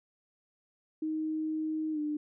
sine tone with pitch glide, 312.9 to 299.6 Hz, D#4 to D4, +10 to +35 cents, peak -30 dBFS, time 1.02-2.17 s, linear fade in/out 5 ms, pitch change -75 cents, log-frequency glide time 1.92-1.99 s, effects none

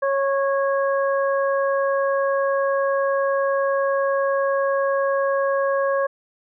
harmonic tone, 550 Hz, C#5, 14 cents flat, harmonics 1 / 2 / 3, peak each -19 / -25 / -29 dBFS, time 0.02-6.07 s, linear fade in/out 10 ms, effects none

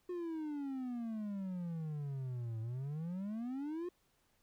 triangle exponential two-way sweep, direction down then up, 362.6 to 110 to 362.6 Hz, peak -36 dBFS, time 0.09-3.89 s, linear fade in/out 5 ms, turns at 2.6 s, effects pink hiss -75 dBFS RMS until 4.42 s

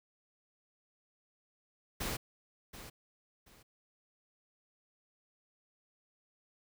pink noise with echo, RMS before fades -37 dBFS, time 2-2.17 s, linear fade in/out 10 ms, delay 730 ms, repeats 2, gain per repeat -12 dB, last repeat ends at 3.63 s, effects none

